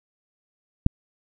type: click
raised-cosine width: 5 ms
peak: -3 dBFS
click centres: 0.864 s
effects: none